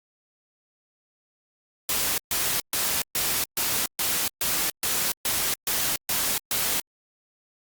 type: noise bursts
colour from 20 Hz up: white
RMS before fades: -25 dBFS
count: 12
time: 1.89-6.8 s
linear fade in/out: 2 ms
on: 290 ms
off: 130 ms
effects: Opus 48 kbps